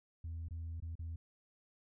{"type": "tone with dropouts", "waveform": "sine", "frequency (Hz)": 82.41, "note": "E2", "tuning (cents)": 0, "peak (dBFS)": -38, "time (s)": [0.24, 1.16], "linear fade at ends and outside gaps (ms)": 5, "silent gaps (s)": [[0.485, 0.508], [0.802, 0.823], [0.954, 0.992]], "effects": ["tanh soft clip ceiling -38 dBFS"]}